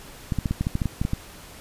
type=clicks; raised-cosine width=5 ms; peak=-11 dBFS; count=12; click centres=0.322 / 0.387 / 0.458 / 0.51 / 0.61 / 0.669 / 0.754 / 0.818 / 0.857 / 1.015 / 1.051 / 1.134 s; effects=pink hiss -44 dBFS RMS until 1.6 s + resampled to 32000 Hz